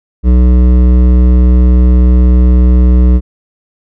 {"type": "tone with hard clipping", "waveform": "triangle", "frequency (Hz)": 61.74, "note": "B1", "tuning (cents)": 0, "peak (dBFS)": -5, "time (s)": [0.23, 3.21], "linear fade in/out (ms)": 50, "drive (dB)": 16, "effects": []}